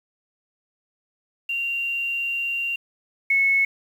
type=tone pair in turn; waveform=sine; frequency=2768 / 2197 Hz; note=F7 / C#7; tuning=-16 / -16 cents; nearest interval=major third; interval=400 cents; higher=first; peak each=-23 / -16 dBFS; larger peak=second; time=1.49-2.76 / 3.3-3.65 s; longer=first; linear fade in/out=5 ms; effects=8-bit